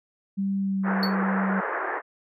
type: tone with pitch glide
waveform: sine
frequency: 196 to 192.97 Hz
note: G3 to G3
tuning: 0 to -27 cents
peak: -23 dBFS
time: 0.37-1.61 s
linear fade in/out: 20 ms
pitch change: -27 cents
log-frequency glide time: 0.59-0.81 s
type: band-pass noise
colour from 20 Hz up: white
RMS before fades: -29 dBFS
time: 0.83-2.02 s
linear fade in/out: 50 ms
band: 340 to 1800 Hz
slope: 48 dB/octave
type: tone with exponential decay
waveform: triangle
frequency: 4435 Hz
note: C#8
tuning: in tune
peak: -21 dBFS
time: 1.03-1.15 s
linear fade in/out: 1 ms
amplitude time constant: 25 ms
effects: none